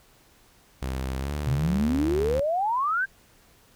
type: tone with pitch glide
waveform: sawtooth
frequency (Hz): 65.41 to 73.85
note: C2 to D2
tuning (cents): 0 to +10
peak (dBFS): -24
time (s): 0.82-2.4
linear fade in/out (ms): 0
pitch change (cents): +210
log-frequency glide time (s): 1.18-1.34
type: exponential sweep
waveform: sine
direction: up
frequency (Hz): 119.2 to 1622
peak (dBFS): -22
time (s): 1.46-3.06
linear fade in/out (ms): 20
effects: pink hiss -58 dBFS RMS until 3.75 s